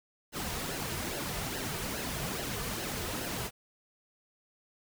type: noise with flanger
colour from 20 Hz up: pink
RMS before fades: -36 dBFS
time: 0.32-3.51 s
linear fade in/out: 50 ms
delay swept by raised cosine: 0.84 to 3.74 ms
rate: 2.4 Hz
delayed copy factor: -0.6
effects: none